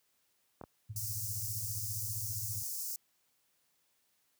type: clicks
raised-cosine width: 1 ms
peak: -31 dBFS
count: 2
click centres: 0.613 / 0.638 s
type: tone with tremolo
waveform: sine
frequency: 106.8 Hz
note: G#2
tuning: 49 cents sharp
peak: -36 dBFS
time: 0.89-2.63 s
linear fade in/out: 10 ms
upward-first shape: triangle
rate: 15 Hz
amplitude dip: 95%
type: high-pass noise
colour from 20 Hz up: white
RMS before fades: -39 dBFS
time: 0.96-2.96 s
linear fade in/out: 2 ms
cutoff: 5100 Hz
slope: 48 dB/octave
effects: white hiss -75 dBFS RMS until 4.39 s + high-pass 60 Hz 12 dB/octave